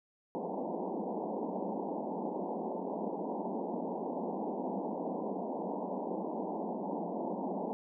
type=band-pass noise; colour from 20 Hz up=pink; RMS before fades=-37 dBFS; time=0.35-7.73 s; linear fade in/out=0 ms; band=180 to 950 Hz; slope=96 dB/octave; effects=none